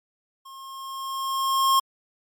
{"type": "tone with level ramp", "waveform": "square", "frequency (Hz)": 1074, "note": "C6", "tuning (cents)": 45, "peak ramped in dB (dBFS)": [-42, -16], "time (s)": [0.45, 1.8], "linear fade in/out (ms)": 10, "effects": ["MP3 96 kbps"]}